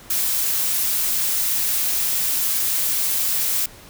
blue noise, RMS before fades -21 dBFS, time 0.1-3.66 s, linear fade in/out 5 ms, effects pink hiss -44 dBFS RMS until 3.89 s

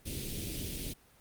pink band-stop noise, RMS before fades -38 dBFS, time 0.05-0.94 s, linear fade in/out 20 ms, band 460 to 2600 Hz, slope 24 dB/octave, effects pink hiss -62 dBFS RMS until 1.2 s + Opus 32 kbps

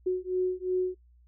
sine beating tone pair, 366.2 / 369 Hz, F#4 / F#4, -18 / -5 cents, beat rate 2.8 Hz, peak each -29 dBFS, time 0.06-0.95 s, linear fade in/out 10 ms, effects noise-tail reverb RT60 0.1 s tail -22 dB re dry + added 60 Hz sine -56 dBFS peak until 1.27 s

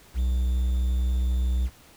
triangle tone with quantisation, 62.2 Hz, B1, 13 cents sharp, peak -19 dBFS, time 0.14-1.7 s, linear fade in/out 50 ms, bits 8, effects pink hiss -53 dBFS RMS until 1.96 s

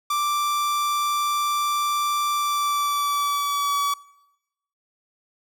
45% pulse tone with pitch glide, 1174.7 to 1141.3 Hz, D6 to D6, 0 to -50 cents, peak -21 dBFS, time 0.1-3.94 s, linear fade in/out 5 ms, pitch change -50 cents, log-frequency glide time 2.33-3.75 s, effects noise-tail reverb RT60 0.9 s tail -21 dB re dry

